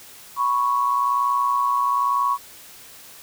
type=tone pair together; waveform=sine; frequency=987.7 / 1108.7 Hz; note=B5 / C#6; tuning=0 / 0 cents; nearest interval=major second; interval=200 cents; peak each=-23 / -19 dBFS; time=0.36-2.38 s; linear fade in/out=50 ms; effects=white hiss -44 dBFS RMS until 3.22 s